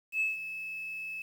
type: tone with ADSR envelope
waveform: sine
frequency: 2603 Hz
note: E7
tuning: 22 cents flat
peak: -24 dBFS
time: 0.12-1.22 s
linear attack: 84 ms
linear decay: 160 ms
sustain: -12 dB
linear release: 3 ms
effects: tanh soft clip ceiling -22 dBFS + 9-bit